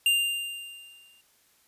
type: tone with exponential decay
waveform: square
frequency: 2794 Hz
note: F7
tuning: in tune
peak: -19 dBFS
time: 0.06-1.21 s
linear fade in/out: 2 ms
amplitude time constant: 250 ms
effects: white hiss -64 dBFS RMS until 1.67 s + resampled to 32000 Hz